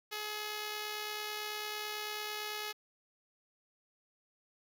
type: tone with amplitude modulation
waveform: 5% pulse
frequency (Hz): 422.9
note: G#4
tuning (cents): +31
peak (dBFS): -25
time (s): 0.11-2.73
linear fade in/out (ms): 20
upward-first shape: sine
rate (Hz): 69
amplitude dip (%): 30
effects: none